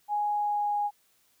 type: tone with pitch glide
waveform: sine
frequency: 830.6 to 825.3 Hz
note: G#5 to G#5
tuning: 0 to -11 cents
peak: -25 dBFS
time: 0.08-0.91 s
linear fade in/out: 50 ms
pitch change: -11 cents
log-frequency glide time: 0.32-0.74 s
effects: white hiss -67 dBFS RMS until 1.4 s